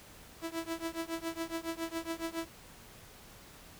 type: tone with tremolo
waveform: sawtooth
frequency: 329.6 Hz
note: E4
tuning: in tune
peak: -28 dBFS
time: 0.41-2.49 s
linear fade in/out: 50 ms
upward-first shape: triangle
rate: 7.2 Hz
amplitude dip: 100%
effects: pink hiss -54 dBFS RMS until 3.79 s